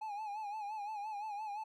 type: tone with vibrato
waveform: triangle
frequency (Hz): 841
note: G#5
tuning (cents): +22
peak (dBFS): -37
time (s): 0.01-1.64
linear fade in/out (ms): 10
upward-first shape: sine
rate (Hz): 5.8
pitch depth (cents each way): 78
effects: none